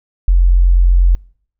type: tone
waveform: sine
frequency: 44.29 Hz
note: F1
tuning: 25 cents sharp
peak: -6 dBFS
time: 0.28-1.15 s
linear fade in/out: 0 ms
effects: noise-tail reverb RT60 0.6 s tail -26 dB re dry